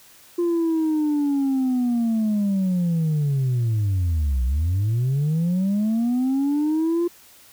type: linear two-way sweep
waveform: sine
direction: down then up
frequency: 349.2 to 60.2 to 349.2 Hz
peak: -16 dBFS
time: 0.38-7.08 s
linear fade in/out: 10 ms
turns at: 4.44 s
effects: tanh soft clip ceiling -17 dBFS + white hiss -50 dBFS RMS until 7.52 s